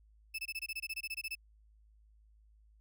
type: tone bursts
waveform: 35% pulse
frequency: 2622 Hz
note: E7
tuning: 10 cents flat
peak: -35 dBFS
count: 15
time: 0.34-1.353 s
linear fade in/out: 10 ms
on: 47 ms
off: 22 ms
effects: added 53 Hz sine -61 dBFS peak until 2.8 s